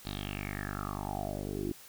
10% pulse tone with low-pass filter sweep, 50 Hz, G1, 35 cents sharp, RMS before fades -37 dBFS, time 0.05-1.72 s, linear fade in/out 5 ms, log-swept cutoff 4200 to 330 Hz, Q 6.5, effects white hiss -53 dBFS RMS until 1.88 s

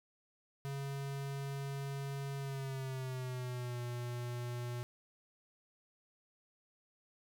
square tone with pitch glide, 138.59 to 121.35 Hz, C#3 to B2, 0 to -30 cents, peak -39 dBFS, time 0.65-4.83 s, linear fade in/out 0 ms, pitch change -230 cents, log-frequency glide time 2.38-3.8 s, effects none

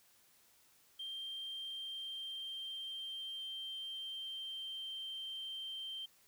sine tone with pitch glide, 3170 to 3137 Hz, G7 to G7, +19 to +1 cents, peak -40 dBFS, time 0.99-6.06 s, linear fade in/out 10 ms, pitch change -18 cents, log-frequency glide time 1.45-5.02 s, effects tanh soft clip ceiling -38 dBFS + white hiss -68 dBFS RMS until 6.27 s

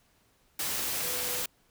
sine tone in noise, 493.9 Hz, B4, in tune, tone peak -42 dBFS, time 1.03-1.42 s, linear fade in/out 5 ms, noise white, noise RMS -32 dBFS, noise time 0.59-1.46 s, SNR -13 dB, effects pink hiss -67 dBFS RMS until 1.7 s

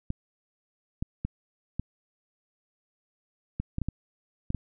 clicks, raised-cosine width 5 ms, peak -17 dBFS, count 10, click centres 0.104 / 1.025 / 1.25 / 1.796 / 3.6 / 3.784 / 3.817 / 3.886 / 4.504 / 4.547 s, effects none

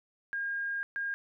sine tone bursts at uneven times, 1618 Hz, G#6, 46 cents flat, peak -31 dBFS, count 2, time 0.33-0.83 / 0.96-1.14 s, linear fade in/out 0 ms, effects none

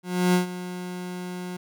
30% pulse tone with ADSR envelope, 180 Hz, F#3, 47 cents flat, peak -14 dBFS, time 0.03-1.57 s, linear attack 310 ms, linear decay 120 ms, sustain -15 dB, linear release 8 ms, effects none

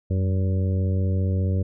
harmonic tone with a mistuned harmonic, 95 Hz, F#2, 46 cents sharp, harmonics 1 / 2 / 3 / 4 / 5 / 6, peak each -20 / -29 / -36 / -37 / -36 / -39 dBFS, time 0.1-1.63 s, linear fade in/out 10 ms, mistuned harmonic 1, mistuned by -64 cents, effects none

